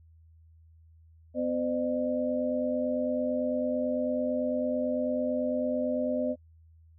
sine tone cluster, 252.8 / 515 / 604 Hz, B3 / C5 / D5, +41 / -28 / +48 cents, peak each -30 / -33 / -30 dBFS, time 1.34-6.36 s, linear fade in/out 50 ms, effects noise-tail reverb RT60 0.1 s tail -25 dB re dry + added 81 Hz sine -54 dBFS peak until 6.98 s

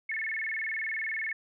sine tone with vibrato, 1975.5 Hz, B6, in tune, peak -30 dBFS, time 0.09-1.33 s, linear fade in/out 5 ms, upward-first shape square, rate 20 Hz, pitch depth 180 cents each way, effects none

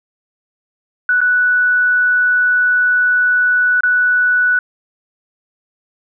sine tone with dropouts, 1480 Hz, F#6, in tune, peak -10 dBFS, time 1.09-4.59 s, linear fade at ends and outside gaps 2 ms, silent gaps 1.206-1.214 / 3.807-3.834 s, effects none

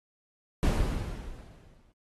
brown noise with exponential decay, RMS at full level -22 dBFS, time 0.63-1.92 s, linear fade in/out 0 ms, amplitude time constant 280 ms, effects AAC 32 kbps

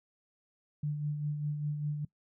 sine tone with tremolo, 148.3 Hz, D3, 17 cents sharp, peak -29 dBFS, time 0.83-2.05 s, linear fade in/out 5 ms, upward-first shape sine, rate 5 Hz, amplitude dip 45%, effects noise-tail reverb RT60 0.1 s tail -21 dB re dry

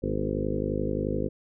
harmonic tone with a mistuned harmonic, 51.5 Hz, G#1, 14 cents flat, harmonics 1 / 2 / 3 / 4 / 5 / 6 / 7 / 8 / 9 / 10, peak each -35 / -35 / -35 / -35 / -35 / -35 / -35 / -35 / -35 / -35 dBFS, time 0.02-1.29 s, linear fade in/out 20 ms, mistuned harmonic 5, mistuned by -45 cents, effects none

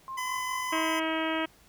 sine tone with tremolo, 1058 Hz, C6, 19 cents sharp, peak -34 dBFS, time 0.08-0.86 s, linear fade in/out 0 ms, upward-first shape sine, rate 4.8 Hz, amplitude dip 75%
25% pulse tone, 1012 Hz, B5, 42 cents sharp, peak -27 dBFS, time 0.17-1 s, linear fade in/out 10 ms
harmonic tone, 320.1 Hz, D#4, 49 cents sharp, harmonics 1 / 2 / 3 / 4 / 5 / 6 / 7 / 8 / 9 / 10, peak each -31 / -34 / -36 / -37 / -38 / -39 / -39 / -40 / -41 / -41 dBFS, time 0.72-1.46 s, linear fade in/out 10 ms
effects pink hiss -59 dBFS RMS until 1.68 s

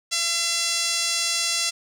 5% pulse tone with band-pass filter, 678 Hz, E5, 49 cents sharp, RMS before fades -24 dBFS, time 0.11-1.71 s, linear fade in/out 20 ms, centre 5600 Hz, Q 0.63, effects none

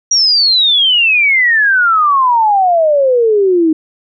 sine exponential sweep, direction down, 5770 to 308.9 Hz, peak -7 dBFS, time 0.11-3.73 s, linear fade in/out 5 ms, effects none

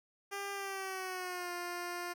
10% pulse tone with pitch glide, 399.2 to 351.6 Hz, G4 to F4, +32 to +12 cents, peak -30 dBFS, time 0.31-2.14 s, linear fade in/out 20 ms, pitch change -220 cents, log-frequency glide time 0.53-1.52 s, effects none

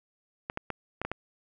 clicks, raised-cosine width 0.5 ms, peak -17 dBFS, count 6, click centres 0.499 / 0.574 / 0.703 / 1.016 / 1.05 / 1.116 s, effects none

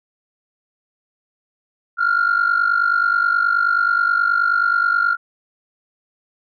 sine tone pair together, 1376 / 1425.4 Hz, F6 / F6, -26 / +35 cents, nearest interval minor second, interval 61 cents, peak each -16 dBFS, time 1.97-5.17 s, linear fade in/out 50 ms, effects tanh soft clip ceiling -9 dBFS

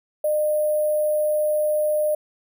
sine tone with sample-and-hold, 607 Hz, D#5, 43 cents flat, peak -18 dBFS, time 0.24-2.15 s, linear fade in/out 5 ms, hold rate 11025 Hz, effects none

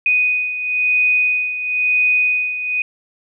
sine beating tone pair, 2489 / 2489.99 Hz, D#7 / D#7, 0 / +1 cents, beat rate 0.99 Hz, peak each -15 / -21 dBFS, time 0.06-2.82 s, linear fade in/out 2 ms, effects none

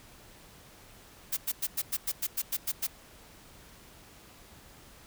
blue noise bursts, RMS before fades -30 dBFS, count 11, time 1.32-2.87 s, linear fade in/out 10 ms, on 50 ms, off 100 ms, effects pink hiss -54 dBFS RMS until 5.06 s

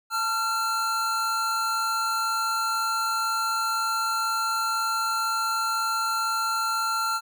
square tone pair together, 882.9 / 1371 Hz, A5 / F6, +6 / -32 cents, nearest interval minor sixth, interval 762 cents, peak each -33 / -25 dBFS, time 0.1-7.21 s, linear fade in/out 50 ms, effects none

